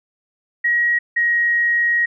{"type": "tone pair in turn", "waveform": "sine", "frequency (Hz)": [1900, 1889.4], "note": ["A#6", "A#6"], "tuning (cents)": [33, 23], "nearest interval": "unison", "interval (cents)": 10, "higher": "first", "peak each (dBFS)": [-14, -14], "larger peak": "neither", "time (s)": [[0.64, 0.99], [1.16, 2.06]], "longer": "second", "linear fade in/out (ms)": 10, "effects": []}